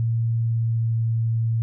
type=tone with pitch glide; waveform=sine; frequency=114.9 to 113.91 Hz; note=A#2 to A#2; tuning=-25 to -40 cents; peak=-19 dBFS; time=0-1.62 s; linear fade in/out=0 ms; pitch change=-15 cents; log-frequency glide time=0.41-0.97 s; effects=none